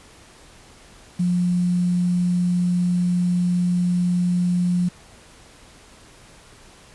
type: tone with quantisation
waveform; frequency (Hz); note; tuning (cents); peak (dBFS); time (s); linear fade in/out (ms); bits
sine; 177.5; F3; +28; -17; 1.19-4.89; 10; 7
effects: pink hiss -48 dBFS RMS until 6.94 s + resampled to 24000 Hz